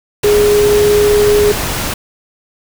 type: tone in noise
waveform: sine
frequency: 415.3 Hz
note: G#4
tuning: in tune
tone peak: -7 dBFS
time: 0.24-1.52 s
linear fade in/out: 5 ms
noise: pink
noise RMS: -18 dBFS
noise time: 0.23-1.94 s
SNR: +8 dB
effects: none